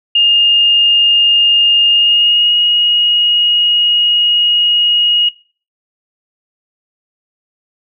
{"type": "tone with pitch glide", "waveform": "sine", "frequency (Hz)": [2828, 2881], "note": ["F7", "F#7"], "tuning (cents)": [21, -47], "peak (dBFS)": -7, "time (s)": [0.15, 5.29], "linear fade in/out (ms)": 5, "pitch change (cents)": 32, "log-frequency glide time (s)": [1.89, 2.55], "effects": ["noise-tail reverb RT60 0.4 s tail -21 dB re dry"]}